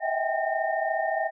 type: tone cluster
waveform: sine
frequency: 632 / 655 / 768 / 802 / 1829 Hz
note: D#5 / E5 / G5 / G5 / A#6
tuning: +27 / -11 / -36 / +39 / -33 cents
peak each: -32 / -29 / -30 / -31 / -32 dBFS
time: 0-1.31 s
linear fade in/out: 50 ms
effects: none